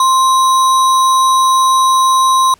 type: tone with sample-and-hold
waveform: sine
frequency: 1051 Hz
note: C6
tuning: 7 cents sharp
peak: -7 dBFS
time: 0-2.54 s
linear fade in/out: 2 ms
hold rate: 4900 Hz
effects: pink hiss -49 dBFS RMS until 2.59 s + low-pass 11000 Hz 12 dB/octave